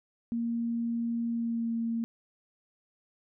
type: tone with pitch glide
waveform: sine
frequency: 233.1 to 229.9 Hz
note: A#3 to A#3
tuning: 0 to -24 cents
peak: -28 dBFS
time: 0.32-2.04 s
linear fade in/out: 0 ms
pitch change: -24 cents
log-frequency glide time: 1.29-1.73 s
effects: none